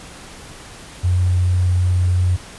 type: tone with sample-and-hold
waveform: sine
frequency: 90.3 Hz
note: F#2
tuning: 42 cents flat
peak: -13 dBFS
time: 1.03-2.37 s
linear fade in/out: 20 ms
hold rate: 8820 Hz
effects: pink hiss -38 dBFS RMS until 2.58 s + resampled to 24000 Hz